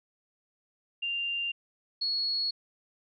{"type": "tone pair in turn", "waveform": "sine", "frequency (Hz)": [2789, 4347], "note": ["F7", "C#8"], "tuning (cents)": [-3, -35], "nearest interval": "minor sixth", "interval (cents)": 768, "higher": "second", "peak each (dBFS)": [-29, -27], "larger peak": "second", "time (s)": [[1.02, 1.52], [2.01, 2.51]], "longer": "neither", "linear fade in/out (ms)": 10, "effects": []}